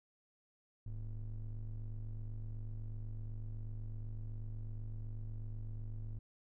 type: ring-modulated tone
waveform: triangle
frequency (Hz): 65.41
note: C2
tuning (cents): 0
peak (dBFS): -35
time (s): 0.86-6.19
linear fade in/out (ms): 5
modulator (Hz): 41.4
effects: none